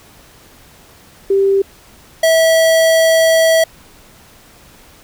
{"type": "tone pair in turn", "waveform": ["sine", "square"], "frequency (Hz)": [392, 650.6], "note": ["G4", "E5"], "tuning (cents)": [0, -23], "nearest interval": "major sixth", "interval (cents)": 877, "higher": "second", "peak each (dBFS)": -9, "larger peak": "neither", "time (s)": [[1.3, 1.62], [2.23, 3.64]], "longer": "second", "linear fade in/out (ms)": 5, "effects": ["pink hiss -44 dBFS RMS until 5.03 s"]}